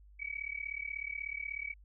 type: tone with amplitude modulation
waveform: sine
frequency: 2273 Hz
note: C#7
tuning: 43 cents sharp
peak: -33 dBFS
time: 0.19-1.74 s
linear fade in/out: 20 ms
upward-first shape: sine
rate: 36.4 Hz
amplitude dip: 95%
effects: added 50 Hz sine -55 dBFS peak until 1.84 s